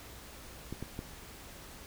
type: clicks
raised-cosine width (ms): 3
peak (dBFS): -25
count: 3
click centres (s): 0.726 / 0.826 / 0.991
effects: added 60 Hz sine -56 dBFS peak until 1.86 s + pink hiss -50 dBFS RMS until 1.86 s